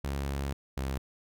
sawtooth tone pair in turn, 69.3 / 67.13 Hz, C#2 / C2, 0 / +45 cents, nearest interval minor second, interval 55 cents, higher first, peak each -27 dBFS, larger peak neither, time 0.04-0.53 / 0.77-0.98 s, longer first, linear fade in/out 5 ms, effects none

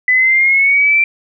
sine linear sweep, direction up, 1995 to 2357 Hz, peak -8 dBFS, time 0.08-1.04 s, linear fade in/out 2 ms, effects none

